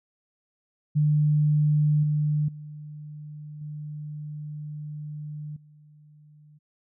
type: tone with level steps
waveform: sine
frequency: 150 Hz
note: D3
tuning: 37 cents sharp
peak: -18 / -21 / -37 / -33 / -50 dBFS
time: 0.95-6.59 s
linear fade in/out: 20 ms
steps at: 2.03 / 2.48 / 3.61 / 5.56 s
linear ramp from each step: 5 ms
effects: none